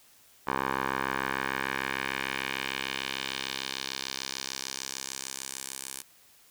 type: tone with band-pass filter sweep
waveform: 10% pulse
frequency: 66.7 Hz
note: C2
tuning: 34 cents sharp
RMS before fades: -34 dBFS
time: 0.47-6.02 s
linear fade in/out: 5 ms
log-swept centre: 1100 to 9600 Hz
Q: 1.5
effects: white hiss -59 dBFS RMS until 6.5 s